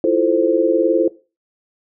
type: chord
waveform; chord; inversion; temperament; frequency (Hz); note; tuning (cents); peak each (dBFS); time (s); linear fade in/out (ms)
sine; F major seventh; third; equal; 329.6 / 349.2 / 440 / 523.3; E4 / F4 / A4 / C5; 0 / 0 / 0 / 0; -18; 0.04-1.08; 2
effects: noise-tail reverb RT60 0.3 s tail -17 dB re dry